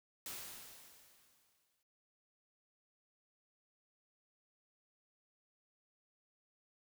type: noise with exponential decay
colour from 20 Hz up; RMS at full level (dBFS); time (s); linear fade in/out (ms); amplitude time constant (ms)
white; -44; 0.26-1.83; 1; 340
effects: none